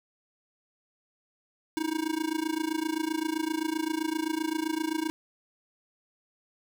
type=tone with amplitude modulation; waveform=square; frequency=316.8 Hz; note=D#4; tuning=31 cents sharp; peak=-25 dBFS; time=1.77-5.1 s; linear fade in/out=0 ms; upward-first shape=sine; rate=27.7 Hz; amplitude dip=90%; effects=none

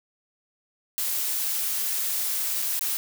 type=noise with dropouts; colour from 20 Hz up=blue; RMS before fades=-27 dBFS; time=0.98-2.97 s; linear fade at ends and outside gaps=0 ms; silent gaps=2.619-2.623 / 2.793-2.81 s; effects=none

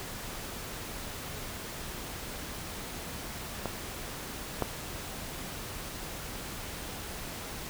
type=clicks; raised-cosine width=1 ms; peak=-17 / -13 dBFS; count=2; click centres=3.657 / 4.623 s; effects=pink hiss -40 dBFS RMS until 7.69 s

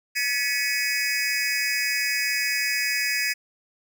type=tone cluster; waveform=square; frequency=1707 / 1956 / 2226 / 2523 / 4996 Hz; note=G#6 / B6 / C#7 / D#7 / D#8; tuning=+47 / -17 / +7 / +23 / +6 cents; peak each=-30 dBFS; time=0.15-3.34 s; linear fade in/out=20 ms; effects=none

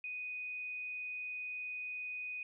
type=tone with frequency modulation; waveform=sine; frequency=2489 Hz; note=D#7; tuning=in tune; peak=-39 dBFS; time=0.04-2.43 s; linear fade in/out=2 ms; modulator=22.9 Hz; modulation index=0.26; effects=none

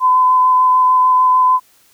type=tone with vibrato; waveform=sine; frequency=1015 Hz; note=B5; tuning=47 cents sharp; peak=-8 dBFS; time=0-1.6 s; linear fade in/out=50 ms; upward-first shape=square; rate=6.7 Hz; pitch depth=8 cents each way; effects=white hiss -52 dBFS RMS until 1.93 s

